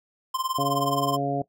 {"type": "tone with tremolo", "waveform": "square", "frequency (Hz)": 1044, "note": "C6", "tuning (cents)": -4, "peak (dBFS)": -23, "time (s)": [0.34, 1.17], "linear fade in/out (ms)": 5, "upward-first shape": "triangle", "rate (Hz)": 19, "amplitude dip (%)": 95}
{"type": "harmonic tone", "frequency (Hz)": 140, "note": "C#3", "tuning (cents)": 18, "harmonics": [1, 2, 3, 4, 5], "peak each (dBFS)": [-30, -29, -32, -32, -28], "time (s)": [0.58, 1.42], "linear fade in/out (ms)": 5}
{"effects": ["noise-tail reverb RT60 0.1 s tail -18 dB re dry"]}